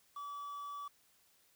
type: tone with quantisation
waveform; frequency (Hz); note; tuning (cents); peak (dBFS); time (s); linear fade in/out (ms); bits
triangle; 1148; D6; -40; -40; 0.16-0.88; 5; 10
effects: white hiss -70 dBFS RMS until 1.55 s